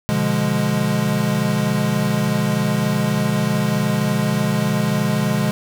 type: chord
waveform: square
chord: B diminished seventh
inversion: none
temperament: equal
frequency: 123.47 / 146.83 / 174.61 / 207.7 Hz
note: B2 / D3 / F3 / Ab3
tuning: 0 / 0 / 0 / 0 cents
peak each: -25 / -23 / -25 / -21 dBFS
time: 0.09-5.51 s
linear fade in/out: 0 ms
effects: none